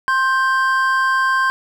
triangle tone pair together, 1056.8 / 1568 Hz, C6 / G6, +17 / 0 cents, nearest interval perfect fifth, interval 683 cents, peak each -15 dBFS, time 0.08-1.5 s, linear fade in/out 0 ms, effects none

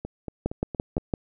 two click trains, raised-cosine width 2 ms, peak -19 / -11 dBFS, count 5 / 5, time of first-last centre 0.05-0.98 / 0.46-1.138 s, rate 4.3 / 5.9 Hz, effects none

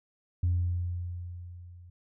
sine tone with level ramp, 88 Hz, F2, 14 cents sharp, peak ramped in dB -21 to -48 dBFS, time 0.43-1.9 s, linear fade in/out 5 ms, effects tanh soft clip ceiling -20 dBFS

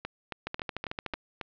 two click trains, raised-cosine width 0.3 ms, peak -16 / -18 dBFS, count 10 / 6, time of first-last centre 0.47-1.137 / 0.05-1.412 s, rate 13.5 / 3.67 Hz, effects low-pass 4000 Hz 12 dB/octave

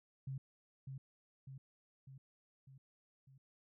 sine tone with echo, 134.2 Hz, C3, 44 cents sharp, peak -40 dBFS, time 0.27-0.38 s, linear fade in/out 5 ms, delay 600 ms, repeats 5, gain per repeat -4 dB, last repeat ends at 3.38 s, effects none

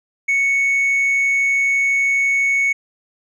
triangle tone with hard clipping, 2217 Hz, C#7, in tune, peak -13 dBFS, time 0.28-2.73 s, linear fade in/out 10 ms, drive 1 dB, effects none

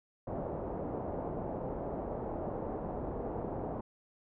white low-pass noise, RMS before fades -38 dBFS, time 0.27-3.81 s, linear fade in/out 5 ms, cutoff 730 Hz, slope 24 dB/octave, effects none

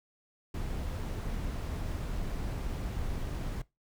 brown noise, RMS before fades -35 dBFS, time 0.54-3.62 s, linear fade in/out 5 ms, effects noise-tail reverb RT60 0.2 s tail -20 dB re dry

